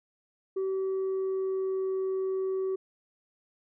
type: tone with pitch glide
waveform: sine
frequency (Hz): 382.8 to 380.2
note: G4 to F#4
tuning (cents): -41 to +47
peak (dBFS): -25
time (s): 0.56-2.76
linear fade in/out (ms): 10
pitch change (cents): -12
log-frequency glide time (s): 0.69-1.93
effects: tanh soft clip ceiling -26 dBFS